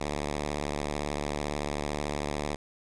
5% pulse tone with vibrato, 73.42 Hz, D2, in tune, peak -19 dBFS, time 0-2.56 s, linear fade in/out 10 ms, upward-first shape triangle, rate 18 Hz, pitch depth 120 cents each way, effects resampled to 22050 Hz

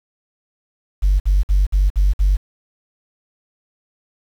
sine tone bursts, 48.01 Hz, G1, 35 cents flat, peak -10 dBFS, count 6, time 1.02-2.37 s, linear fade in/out 20 ms, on 180 ms, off 54 ms, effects tanh soft clip ceiling -7 dBFS + 7-bit

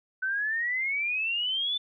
sine exponential sweep, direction up, 1508 to 3544 Hz, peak -26 dBFS, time 0.22-1.78 s, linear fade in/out 10 ms, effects none

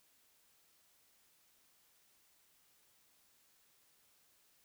silence, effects white hiss -71 dBFS RMS until 4.64 s

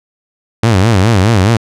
sawtooth tone with vibrato, 103.83 Hz, G#2, in tune, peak -3 dBFS, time 0.63-1.57 s, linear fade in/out 5 ms, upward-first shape sine, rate 4.8 Hz, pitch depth 220 cents each way, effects low-pass 8000 Hz 12 dB/octave

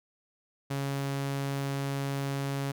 sawtooth tone, 138.59 Hz, C#3, in tune, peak -26 dBFS, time 0.7-2.72 s, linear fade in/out 10 ms, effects none

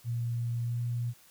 sine tone with pitch glide, 118.2 to 119.71 Hz, A#2 to A#2, +24 to +46 cents, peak -29 dBFS, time 0.04-1.14 s, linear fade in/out 50 ms, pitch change +22 cents, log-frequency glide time 0.56-0.79 s, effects white hiss -59 dBFS RMS until 1.3 s

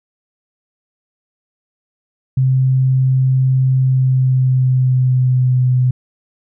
sine tone with pitch glide, 130.81 to 126.72 Hz, C3 to B2, 0 to +45 cents, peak -10 dBFS, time 2.37-5.91 s, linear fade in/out 5 ms, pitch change -55 cents, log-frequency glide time 3.77-5.69 s, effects none

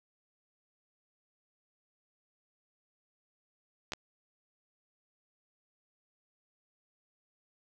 clicks, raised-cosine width 0.2 ms, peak -19 dBFS, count 2, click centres 3.921 / 3.935 s, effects none

